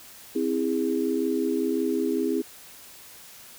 sine chord, C augmented, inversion none, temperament just, 261.6 / 327 / 408.8 Hz, C4 / E4 / G#4, 0 / -14 / -27 cents, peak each -27 dBFS, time 0.35-2.42 s, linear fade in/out 10 ms, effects white hiss -47 dBFS RMS until 3.58 s

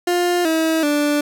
30% pulse tone with pitch steps, 352.8 / 321.7 / 293.3 Hz, F4 / E4 / D4, +18 / -42 / -2 cents, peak -13 dBFS, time 0.07-1.21 s, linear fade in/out 5 ms, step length 380 ms, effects none

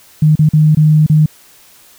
sine tone with dropouts, 153.7 Hz, D#3, 21 cents flat, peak -5 dBFS, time 0.22-1.26 s, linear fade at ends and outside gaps 5 ms, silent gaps 0.355-0.391 / 0.49-0.534 / 0.749-0.77 / 1.064-1.097 s, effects white hiss -44 dBFS RMS until 1.98 s

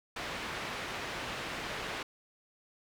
white low-pass noise, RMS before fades -39 dBFS, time 0.16-2.03 s, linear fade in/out 5 ms, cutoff 2500 Hz, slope 12 dB/octave, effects none

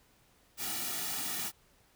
white noise with comb filter, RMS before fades -36 dBFS, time 0.57-1.52 s, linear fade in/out 50 ms, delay 1.9 ms, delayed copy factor -0.75, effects pink hiss -66 dBFS RMS until 1.95 s

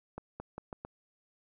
accelerating click train, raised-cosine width 1 ms, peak -26 dBFS, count 5, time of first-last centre 0.18-0.85 s, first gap 220 ms, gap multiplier 0.82, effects none

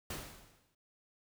pink noise with exponential decay, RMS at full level -39 dBFS, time 0.1-0.75 s, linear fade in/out 5 ms, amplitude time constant 140 ms, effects none

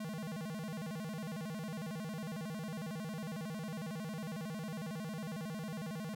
square tone with vibrato, 185 Hz, F#3, in tune, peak -40 dBFS, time 0-6.15 s, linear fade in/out 5 ms, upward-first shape square, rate 11 Hz, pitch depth 260 cents each way, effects none

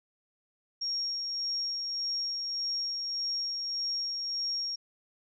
sine tone with tremolo, 5570 Hz, F8, 5 cents flat, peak -29 dBFS, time 0.81-4.76 s, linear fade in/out 10 ms, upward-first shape sine, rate 1.7 Hz, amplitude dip 30%, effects none

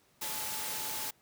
sine tone in noise, 865 Hz, A5, 30 cents flat, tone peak -46 dBFS, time 0.21-1.11 s, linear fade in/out 10 ms, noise white, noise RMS -37 dBFS, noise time 0.21-1.11 s, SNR -12 dB, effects pink hiss -67 dBFS RMS until 1.21 s + high-pass 80 Hz 12 dB/octave

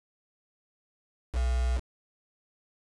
sine tone with quantisation, 61.9 Hz, B1, 5 cents sharp, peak -24 dBFS, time 1.32-1.81 s, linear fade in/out 50 ms, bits 6, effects resampled to 22050 Hz

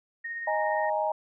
sine tone with tremolo, 1856 Hz, A#6, 8 cents flat, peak -31 dBFS, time 0.24-0.9 s, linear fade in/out 10 ms, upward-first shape triangle, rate 17 Hz, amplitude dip 35%
sine chord, D# suspended fourth, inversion none, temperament just, 622.3 / 829.7 / 933.4 Hz, D#5 / G#5 / A#5, 0 / -2 / +2 cents, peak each -28 / -29 / -31 dBFS, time 0.47-1.12 s, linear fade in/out 5 ms
effects none

